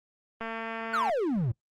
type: click train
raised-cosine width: 0.5 ms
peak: -21 dBFS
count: 156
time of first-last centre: 0.41-1.096 s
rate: 226 Hz
type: exponential sweep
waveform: triangle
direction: down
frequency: 1541 to 103.83 Hz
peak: -23 dBFS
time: 0.93-1.52 s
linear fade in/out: 10 ms
effects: noise-tail reverb RT60 0.1 s tail -22 dB re dry + Opus 24 kbps